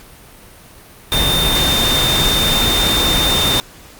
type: tone in noise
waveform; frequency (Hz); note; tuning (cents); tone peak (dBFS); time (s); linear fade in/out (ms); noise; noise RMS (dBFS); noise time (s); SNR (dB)
sine; 3621; A7; +49; -15; 1.12-3.6; 0; pink; -17; 1.12-3.6; -1
effects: pink hiss -41 dBFS RMS until 3.99 s + Opus 48 kbps